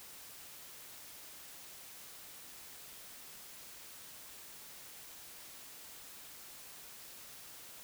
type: silence
effects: white hiss -52 dBFS RMS until 7.83 s